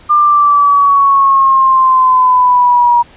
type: exponential sweep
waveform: sine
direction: down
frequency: 1200 to 952 Hz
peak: -5 dBFS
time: 0.09-3.03 s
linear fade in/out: 20 ms
effects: pink hiss -41 dBFS RMS until 3.16 s + resampled to 8000 Hz